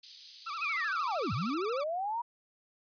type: high-pass noise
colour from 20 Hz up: pink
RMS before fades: -45 dBFS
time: 0.03-1.54 s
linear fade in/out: 5 ms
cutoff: 4000 Hz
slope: 24 dB/octave
type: tone with vibrato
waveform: 40% pulse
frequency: 1244.5 Hz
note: D#6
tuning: in tune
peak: -35 dBFS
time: 0.46-1.84 s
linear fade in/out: 10 ms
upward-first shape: sine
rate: 13 Hz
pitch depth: 160 cents each way
type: linear two-way sweep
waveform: sine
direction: down then up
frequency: 2598 to 93.6 to 970 Hz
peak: -31 dBFS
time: 0.61-2.22 s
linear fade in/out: 10 ms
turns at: 1.33 s
effects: resampled to 11025 Hz